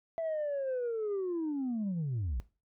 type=linear sweep; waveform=sine; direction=down; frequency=666 to 50.8 Hz; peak=-29 dBFS; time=0.18-2.4 s; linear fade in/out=0 ms; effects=noise-tail reverb RT60 0.3 s tail -18 dB re dry + tanh soft clip ceiling -29 dBFS